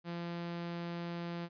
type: tone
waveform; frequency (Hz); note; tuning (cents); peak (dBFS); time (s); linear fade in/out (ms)
sawtooth; 171.5; F3; -31; -34; 0.04-1.49; 50
effects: resampled to 11025 Hz